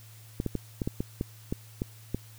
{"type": "clicks", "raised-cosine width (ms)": 3, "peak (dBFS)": -16, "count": 10, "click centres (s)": [0.401, 0.463, 0.553, 0.818, 0.875, 1.005, 1.211, 1.525, 1.819, 2.146], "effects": ["added 110 Hz sine -49 dBFS peak until 2.38 s", "white hiss -55 dBFS RMS until 2.38 s"]}